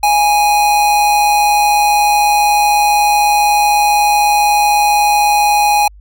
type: tone with amplitude modulation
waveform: square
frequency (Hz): 828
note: G#5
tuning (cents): -5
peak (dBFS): -8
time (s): 0.03-5.88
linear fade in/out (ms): 5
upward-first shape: sine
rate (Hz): 154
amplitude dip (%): 30
effects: added 50 Hz sine -36 dBFS peak until 6 s